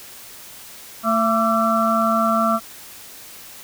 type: harmonic tone with a mistuned harmonic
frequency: 224 Hz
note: A3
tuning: 31 cents sharp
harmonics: 1 / 3 / 5 / 6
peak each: -21 / -21 / -21 / -21 dBFS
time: 1.03-2.6 s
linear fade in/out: 50 ms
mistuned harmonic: 5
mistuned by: +66 cents
effects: white hiss -40 dBFS RMS until 3.63 s